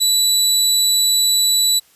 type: tone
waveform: 25% pulse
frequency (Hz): 3951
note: B7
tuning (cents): 0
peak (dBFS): -9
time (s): 0-1.8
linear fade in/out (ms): 20
effects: white hiss -53 dBFS RMS until 1.95 s + resampled to 32000 Hz